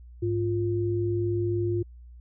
sine tone pair together, 104.02 / 349.2 Hz, G#2 / F4, +3 / 0 cents, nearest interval octave + major sixth, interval 2097 cents, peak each -27 / -26 dBFS, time 0.22-1.83 s, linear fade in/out 10 ms, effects added 60 Hz sine -44 dBFS peak until 2.2 s

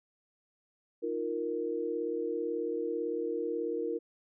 sine chord, Eb suspended second, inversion none, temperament equal, 311.1 / 349.2 / 466.2 Hz, Eb4 / F4 / Bb4, 0 / 0 / 0 cents, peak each -38 / -36 / -33 dBFS, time 1.02-3.99 s, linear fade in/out 20 ms, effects none

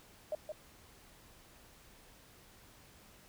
sine tone with echo, 613 Hz, D#5, 26 cents flat, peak -33 dBFS, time 0.32-0.35 s, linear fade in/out 2 ms, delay 170 ms, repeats 1, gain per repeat -5 dB, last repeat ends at 0.52 s, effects pink hiss -60 dBFS RMS until 3.28 s

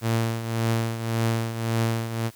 sawtooth tone with tremolo, 114.2 Hz, A#2, 35 cents flat, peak -16 dBFS, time 0.01-2.31 s, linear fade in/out 50 ms, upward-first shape triangle, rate 1.8 Hz, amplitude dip 70%, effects white hiss -52 dBFS RMS until 2.35 s

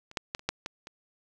clicks, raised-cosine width 0.2 ms, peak -30 / -12 / -14 / -30 / -10 / -17 / -26 dBFS, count 7, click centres 0.114 / 0.172 / 0.349 / 0.394 / 0.49 / 0.661 / 0.871 s, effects none

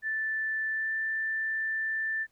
sine tone with pitch glide, 1760 to 1771.2 Hz, A6 to A6, 0 to +11 cents, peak -28 dBFS, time 0.02-2.27 s, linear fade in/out 50 ms, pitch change +11 cents, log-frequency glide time 0.71-0.92 s, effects pink hiss -72 dBFS RMS until 2.31 s

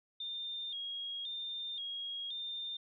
sine tone with vibrato, 3444 Hz, A7, 38 cents flat, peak -38 dBFS, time 0.2-2.77 s, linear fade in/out 5 ms, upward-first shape square, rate 0.95 Hz, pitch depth 82 cents each way, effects none

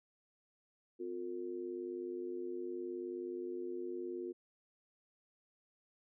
sine tone with amplitude modulation, 356.4 Hz, F4, 35 cents sharp, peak -35 dBFS, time 0.99-4.33 s, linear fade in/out 20 ms, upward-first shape sine, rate 99.2 Hz, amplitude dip 85%, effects none

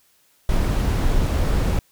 brown noise, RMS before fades -19 dBFS, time 0.49-1.79 s, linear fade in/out 2 ms, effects white hiss -60 dBFS RMS until 1.91 s

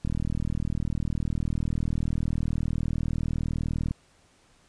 click train, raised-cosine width 5 ms, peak -16 dBFS, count 155, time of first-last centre 0.05-3.91 s, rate 39.9 Hz, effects pink hiss -61 dBFS RMS until 4.68 s + resampled to 22050 Hz

